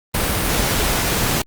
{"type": "noise", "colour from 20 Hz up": "pink", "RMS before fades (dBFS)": -19, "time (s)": [0.14, 1.42], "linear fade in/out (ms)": 5, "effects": ["Opus 32 kbps"]}